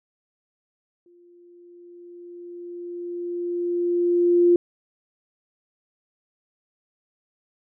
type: tone with exponential growth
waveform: sine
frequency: 349.2 Hz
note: F4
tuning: in tune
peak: -12 dBFS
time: 1.06-4.56 s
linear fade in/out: 2 ms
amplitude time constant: 760 ms
effects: none